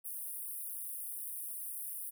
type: high-pass noise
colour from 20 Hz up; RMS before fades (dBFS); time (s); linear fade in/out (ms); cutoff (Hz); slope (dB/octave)
pink; -42; 0.04-2.11; 20; 9200; 96
effects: none